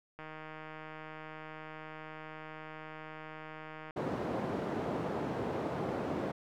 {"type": "click train", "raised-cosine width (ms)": 0.5, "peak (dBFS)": -31, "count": 581, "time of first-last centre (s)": [0.19, 3.908], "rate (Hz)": 156}
{"type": "band-pass noise", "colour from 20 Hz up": "white", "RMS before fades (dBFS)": -36, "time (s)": [3.96, 6.32], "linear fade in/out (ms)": 10, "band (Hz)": [130, 560], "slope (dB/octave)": 12}
{"effects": []}